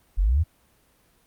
sine exponential sweep, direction up, 40.46 to 89 Hz, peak -17 dBFS, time 0.17-0.44 s, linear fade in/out 20 ms, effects pink hiss -62 dBFS RMS until 1.26 s + Opus 32 kbps

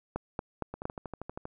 two click trains, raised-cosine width 1 ms, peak -18 / -24 dBFS, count 4 / 10, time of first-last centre 0.16-0.854 / 0.74-1.454 s, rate 4.32 / 12.6 Hz, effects none

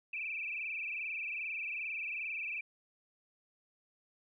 sine tone with frequency modulation, 2489 Hz, D#7, in tune, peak -36 dBFS, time 0.13-2.61 s, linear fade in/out 5 ms, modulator 22.5 Hz, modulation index 7.5, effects none

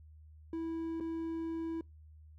triangle tone with dropouts, 327.5 Hz, E4, 11 cents flat, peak -33 dBFS, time 0.53-1.81 s, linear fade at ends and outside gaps 2 ms, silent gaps 1.001-1.007 s, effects noise-tail reverb RT60 0.2 s tail -25 dB re dry + added 77 Hz sine -53 dBFS peak until 2.38 s

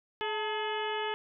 harmonic tone with a mistuned harmonic, 425.3 Hz, G#4, 41 cents sharp, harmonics 1 / 2 / 3 / 4 / 5 / 6 / 7 / 8, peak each -35 / -35 / -42 / -40 / -43 / -45 / -40 / -47 dBFS, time 0.21-1.14 s, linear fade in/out 0 ms, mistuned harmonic 2, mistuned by +65 cents, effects none

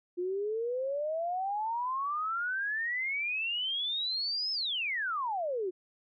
sine exponential two-way sweep, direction up then down, 349.2 to 5260 to 349.2 Hz, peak -30 dBFS, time 0.17-5.71 s, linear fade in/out 20 ms, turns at 4.52 s, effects none

